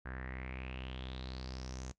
sawtooth tone with low-pass filter sweep, 64.2 Hz, C2, 32 cents flat, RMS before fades -44 dBFS, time 0.05-1.92 s, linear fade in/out 10 ms, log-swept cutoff 1600 to 6700 Hz, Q 6.3, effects noise-tail reverb RT60 0.1 s tail -18 dB re dry

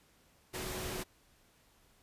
sine tone in noise, 370 Hz, F#4, in tune, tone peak -45 dBFS, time 0.53-1.04 s, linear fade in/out 20 ms, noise pink, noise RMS -40 dBFS, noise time 0.53-1.04 s, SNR -8 dB, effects pink hiss -67 dBFS RMS until 2.02 s + resampled to 32000 Hz

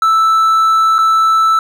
triangle tone with dropouts, 1318.5 Hz, E6, in tune, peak -6 dBFS, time 0.02-1.59 s, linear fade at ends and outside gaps 2 ms, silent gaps 0.983-0.988 s, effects none

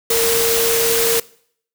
sine tone in noise, 460 Hz, A#4, 23 cents flat, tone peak -17 dBFS, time 0.1-1.2 s, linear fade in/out 5 ms, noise white, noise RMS -18 dBFS, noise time 0.1-1.2 s, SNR -2 dB, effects noise-tail reverb RT60 0.6 s tail -22 dB re dry

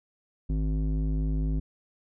square tone with low-pass filter, 52.2 Hz, G#1, 10 cents sharp, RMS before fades -27 dBFS, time 0.49-1.6 s, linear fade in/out 10 ms, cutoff 240 Hz, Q 1.8, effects none

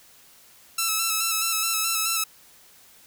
5% pulse tone with vibrato, 1318.5 Hz, E6, in tune, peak -11 dBFS, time 0.78-2.24 s, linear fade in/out 5 ms, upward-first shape square, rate 4.7 Hz, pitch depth 28 cents each way, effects white hiss -53 dBFS RMS until 3.06 s

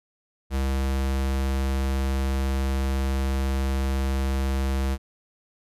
square tone, 67 Hz, C2, 42 cents sharp, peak -23 dBFS, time 0.5-4.98 s, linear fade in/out 50 ms, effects resampled to 32000 Hz

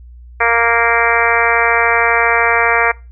harmonic tone, 232.7 Hz, A#3, 3 cents flat, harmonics 2 / 3 / 4 / 5 / 6 / 7 / 8 / 9 / 10, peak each -19 / -19 / -19 / -19 / -19 / -19 / -19 / -19 / -19 dBFS, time 0.4-2.92 s, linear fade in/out 10 ms, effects noise-tail reverb RT60 0.3 s tail -24 dB re dry + added 60 Hz sine -34 dBFS peak until 3.11 s

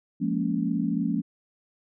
sine chord, Bb minor seventh, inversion second, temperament just, 174.81 / 209.8 / 233.1 / 279.7 Hz, F3 / Ab3 / Bb3 / Db4, +2 / +18 / 0 / +16 cents, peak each -29 dBFS, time 0.2-1.22 s, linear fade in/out 20 ms, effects none

